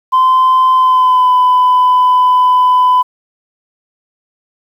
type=tone with pitch glide; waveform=sine; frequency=1031 to 1002.8 Hz; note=C6 to B5; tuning=-26 to +26 cents; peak=-4 dBFS; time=0.12-3.03 s; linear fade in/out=20 ms; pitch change=-48 cents; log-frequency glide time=0.74-1.32 s; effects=tanh soft clip ceiling -4 dBFS + 7-bit